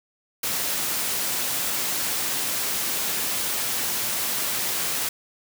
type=high-pass noise; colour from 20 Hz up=white; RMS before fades=-26 dBFS; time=0.43-5.09 s; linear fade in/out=5 ms; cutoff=100 Hz; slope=12 dB/octave; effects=none